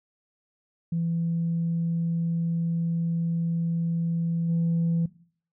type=tone with level steps; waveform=sine; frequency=167.3 Hz; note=E3; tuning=26 cents sharp; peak=-23 / -20 dBFS; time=0.92-5.06 s; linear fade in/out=5 ms; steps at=4.48 s; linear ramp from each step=20 ms; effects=noise-tail reverb RT60 0.5 s tail -19 dB re dry + tanh soft clip ceiling -19 dBFS